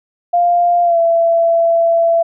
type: tone with pitch glide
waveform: sine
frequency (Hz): 698.5 to 670.4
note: F5 to E5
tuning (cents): 0 to +29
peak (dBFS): -9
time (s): 0.33-2.23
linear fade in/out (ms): 10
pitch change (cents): -71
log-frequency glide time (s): 0.83-0.98
effects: none